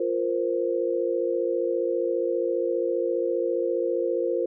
sine chord, F suspended fourth, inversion none, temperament equal with one note detuned, 349.2 / 466.2 / 521.1 Hz, F4 / Bb4 / C5, 0 / 0 / -7 cents, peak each -27 dBFS, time 0-4.46 s, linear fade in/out 5 ms, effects none

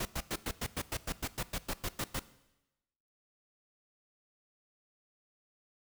pink noise bursts, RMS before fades -35 dBFS, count 15, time 0-2.195 s, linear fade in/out 5 ms, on 53 ms, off 100 ms, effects noise-tail reverb RT60 1.0 s tail -17 dB re dry

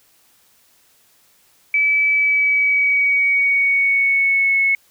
sine tone with pitch glide, 2300 to 2196 Hz, D7 to C#7, -37 to -17 cents, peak -13 dBFS, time 1.74-4.75 s, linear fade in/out 2 ms, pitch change -80 cents, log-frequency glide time 2.1-4.58 s, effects white hiss -56 dBFS RMS until 4.9 s

